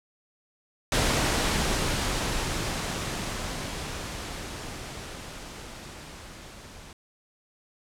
pink noise with level ramp, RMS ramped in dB -23 to -46 dBFS, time 0.92-6.93 s, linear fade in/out 2 ms, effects low-pass 9000 Hz 12 dB/octave

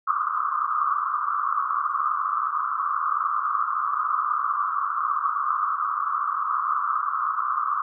white band-pass noise, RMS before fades -25 dBFS, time 0.07-7.82 s, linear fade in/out 5 ms, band 1100 to 1300 Hz, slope 96 dB/octave, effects none

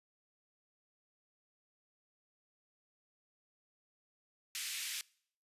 pink band-pass noise, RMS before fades -41 dBFS, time 4.55-5.01 s, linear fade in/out 0 ms, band 2100 to 13000 Hz, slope 24 dB/octave, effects noise-tail reverb RT60 0.6 s tail -24 dB re dry + resampled to 32000 Hz

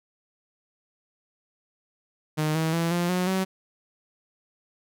sawtooth tone with pitch steps, 154 / 160.45 / 167.16 / 174.16 / 181.45 / 189.05 Hz, D#3 / E3 / E3 / F3 / F#3 / F#3, -17 / -46 / +24 / -5 / -34 / +38 cents, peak -19 dBFS, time 2.37-3.45 s, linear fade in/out 20 ms, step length 180 ms, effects none

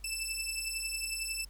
15% pulse beating tone pair, 2637 / 2648 Hz, E7 / E7, 0 / +7 cents, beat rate 11 Hz, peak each -30 dBFS, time 0.04-1.45 s, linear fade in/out 5 ms, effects added 50 Hz sine -48 dBFS peak until 1.49 s + pink hiss -64 dBFS RMS until 1.49 s

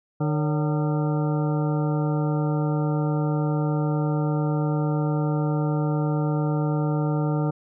harmonic tone with a mistuned harmonic, 151.5 Hz, D#3, 46 cents flat, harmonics 1 / 2 / 3 / 4 / 5 / 6 / 8 / 9, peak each -22 / -28 / -32 / -34 / -36 / -38 / -40 / -41 dBFS, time 0.2-7.51 s, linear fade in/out 10 ms, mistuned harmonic 4, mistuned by -120 cents, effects none

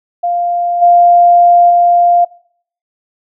sine tone with level steps, 698.5 Hz, F5, in tune, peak -11 / -3 / -5 dBFS, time 0.23-2.25 s, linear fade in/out 10 ms, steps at 0.81 / 1.69 s, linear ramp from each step 20 ms, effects noise-tail reverb RT60 0.6 s tail -23 dB re dry

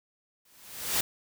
white noise with exponential growth, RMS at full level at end -24 dBFS, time 0.45-1.01 s, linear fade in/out 5 ms, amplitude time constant 120 ms, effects none

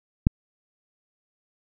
click, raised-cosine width 5 ms, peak -4 dBFS, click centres 0.269 s, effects none

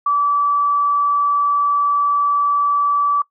sine tone, 1154 Hz, D6, 31 cents flat, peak -13 dBFS, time 0.06-3.22 s, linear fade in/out 5 ms, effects noise-tail reverb RT60 0.1 s tail -22 dB re dry

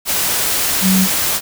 sine tone in noise, 189.2 Hz, F#3, 39 cents sharp, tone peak -11 dBFS, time 0.81-1.08 s, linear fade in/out 50 ms, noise white, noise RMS -17 dBFS, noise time 0.05-1.41 s, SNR +3 dB, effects none

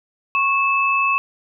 sine tone pair together, 1100 / 2616 Hz, C#6 / E7, -14 / -14 cents, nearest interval octave + minor third, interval 1500 cents, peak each -18 dBFS, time 0.35-1.18 s, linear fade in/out 0 ms, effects none

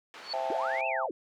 pink band-pass noise, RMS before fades -47 dBFS, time 0.14-0.81 s, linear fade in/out 0 ms, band 650 to 3400 Hz, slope 12 dB/octave
sine tone with exponential growth, 4435 Hz, C#8, in tune, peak -29 dBFS, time 0.18-0.33 s, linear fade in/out 1 ms, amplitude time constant 31 ms
sine chord, A minor seventh, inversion first, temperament just, 528 / 660 / 792 / 880 Hz, C5 / E5 / G5 / A5, +16 / +2 / +18 / 0 cents, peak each -37 / -33 / -34 / -36 dBFS, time 0.33-1.07 s, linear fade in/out 10 ms
sine linear two-way sweep, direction up then down, 277.2 to 2728 to 277.2 Hz, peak -32 dBFS, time 0.5-1.11 s, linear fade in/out 2 ms, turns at 0.87 s
effects none

